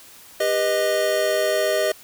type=chord; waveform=square; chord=G augmented; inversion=none; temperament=equal with one note detuned; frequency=399.3 / 493.9 / 622.3 Hz; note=G4 / B4 / D#5; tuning=+32 / 0 / 0 cents; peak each=-26 / -27 / -21 dBFS; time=0.4-1.92 s; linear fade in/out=5 ms; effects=white hiss -46 dBFS RMS until 2.03 s